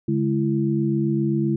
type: tone cluster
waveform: sine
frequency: 142.3 / 210 / 334.5 Hz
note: C#3 / G#3 / E4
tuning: +46 / +19 / +25 cents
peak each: -23 dBFS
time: 0.08-1.56 s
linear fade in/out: 5 ms
effects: none